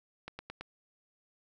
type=click train; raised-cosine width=0.3 ms; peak=-25 dBFS; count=4; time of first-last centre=0.28-0.61 s; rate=9.09 Hz; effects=none